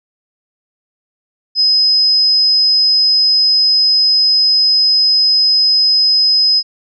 sine tone, 5060 Hz, D#8, 28 cents sharp, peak -8 dBFS, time 1.55-6.63 s, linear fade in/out 50 ms, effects none

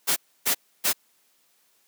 white noise bursts, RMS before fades -22 dBFS, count 3, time 0.07-0.932 s, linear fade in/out 20 ms, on 94 ms, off 290 ms, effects white hiss -65 dBFS RMS until 1.87 s + high-pass 200 Hz 12 dB/octave

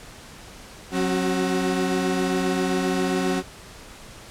35% pulse tone cluster, 183.6 / 271.1 / 374.7 Hz, F#3 / C#4 / F#4, -13 / -38 / +22 cents, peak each -24 dBFS, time 0.91-3.43 s, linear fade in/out 50 ms, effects pink hiss -43 dBFS RMS until 4.3 s + low-pass 10000 Hz 12 dB/octave

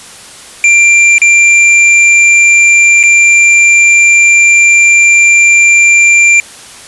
square tone with dropouts, 2370 Hz, D7, 15 cents sharp, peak -3 dBFS, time 0.64-6.4 s, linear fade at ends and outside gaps 1 ms, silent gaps 1.182-1.217 / 3.03-3.036 s, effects white hiss -31 dBFS RMS until 6.87 s + resampled to 24000 Hz

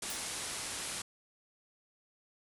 white low-pass noise, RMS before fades -40 dBFS, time 0.02-1.02 s, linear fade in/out 5 ms, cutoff 11000 Hz, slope 96 dB/octave
white noise with exponential decay, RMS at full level -38 dBFS, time 0.1-0.24 s, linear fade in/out 2 ms, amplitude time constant 30 ms
effects none

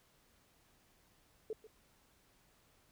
sine tone with echo, 436.4 Hz, A4, 14 cents flat, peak -37 dBFS, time 1.5-1.53 s, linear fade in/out 2 ms, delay 140 ms, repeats 1, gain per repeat -15 dB, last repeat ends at 1.67 s, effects pink hiss -70 dBFS RMS until 2.91 s

